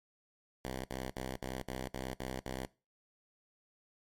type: tone bursts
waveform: 5% pulse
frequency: 64.7 Hz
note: C2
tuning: 19 cents flat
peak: -27 dBFS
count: 8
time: 0.65-2.663 s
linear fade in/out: 0 ms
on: 200 ms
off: 59 ms
effects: noise-tail reverb RT60 0.3 s tail -21 dB re dry + MP3 64 kbps